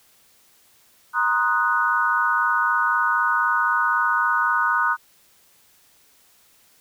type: chord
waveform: sine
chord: C half-diminished seventh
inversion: third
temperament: equal with one note detuned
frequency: 942.6 / 1046.5 / 1244.5 / 1480 Hz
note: Bb5 / C6 / Eb6 / Gb6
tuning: +19 / 0 / 0 / 0 cents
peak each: -25 / -27 / -22 / -21 dBFS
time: 1.13-4.97 s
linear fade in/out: 50 ms
effects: white hiss -57 dBFS RMS until 6.8 s